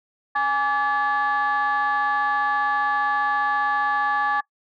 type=tone cluster; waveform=sine; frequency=829 / 1158 / 1714 Hz; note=G#5 / D6 / A6; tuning=-3 / -25 / -46 cents; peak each=-22 dBFS; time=0.35-4.41 s; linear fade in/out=10 ms; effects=noise-tail reverb RT60 0.1 s tail -23 dB re dry + tanh soft clip ceiling -14 dBFS